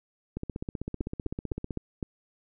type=two click trains; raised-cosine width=3 ms; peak=-20 / -18 dBFS; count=22 / 5; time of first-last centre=0.37-1.708 / 1.01-2.028 s; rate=15.7 / 3.93 Hz; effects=none